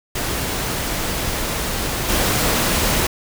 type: noise with level steps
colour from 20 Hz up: pink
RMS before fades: -23 / -18 dBFS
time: 0.15-3.07 s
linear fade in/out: 5 ms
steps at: 2.08 s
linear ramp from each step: 20 ms
effects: none